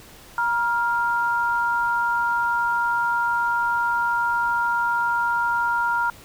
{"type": "tone pair together", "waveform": "sine", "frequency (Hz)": [950, 1397.4], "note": ["A#5", "F6"], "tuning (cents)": [33, 1], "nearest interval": "perfect fifth", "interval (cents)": 668, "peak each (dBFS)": -22, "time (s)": [0.38, 6.1], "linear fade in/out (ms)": 2, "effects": ["pink hiss -46 dBFS RMS until 6.24 s"]}